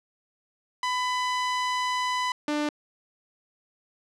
sawtooth tone pair in turn, 1000 / 297.3 Hz, B5 / D4, +21 / +21 cents, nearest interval octave + major sixth, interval 2100 cents, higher first, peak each -21 dBFS, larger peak neither, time 0.83-2.32 / 2.48-2.69 s, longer first, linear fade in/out 2 ms, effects low-pass 6000 Hz 12 dB/octave

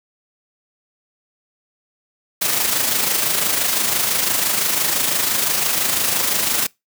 white noise with amplitude modulation, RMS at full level -17 dBFS, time 2.41-6.67 s, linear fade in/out 10 ms, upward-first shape sine, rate 25.9 Hz, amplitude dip 45%, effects noise-tail reverb RT60 0.2 s tail -24 dB re dry + high-pass 100 Hz 12 dB/octave

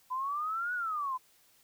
sine exponential two-way sweep, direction up then down, 1001 to 1487 to 1001 Hz, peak -31 dBFS, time 0.1-1.18 s, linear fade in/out 20 ms, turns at 0.74 s, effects white hiss -65 dBFS RMS until 1.63 s

